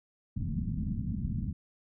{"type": "low-pass noise", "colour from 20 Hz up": "white", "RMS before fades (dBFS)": -33, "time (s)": [0.36, 1.53], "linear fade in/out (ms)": 10, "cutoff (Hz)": 230, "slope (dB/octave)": 48, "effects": []}